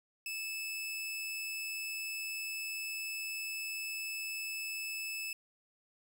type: tone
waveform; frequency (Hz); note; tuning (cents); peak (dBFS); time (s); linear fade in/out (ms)
sawtooth; 2617; E7; -13; -34; 0.26-5.33; 2
effects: none